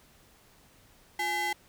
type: ring-modulated tone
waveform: square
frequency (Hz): 594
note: D5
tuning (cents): +20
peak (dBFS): -26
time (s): 1.19-1.53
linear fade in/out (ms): 5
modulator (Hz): 1430
effects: pink hiss -60 dBFS RMS until 1.68 s